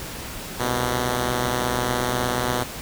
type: tone pair together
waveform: 5% pulse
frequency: 65.92 / 123.47 Hz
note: C2 / B2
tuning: +14 / 0 cents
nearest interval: major seventh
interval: 1086 cents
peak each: -19 / -11 dBFS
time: 0.59-2.64 s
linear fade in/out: 20 ms
effects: pink hiss -34 dBFS RMS until 2.81 s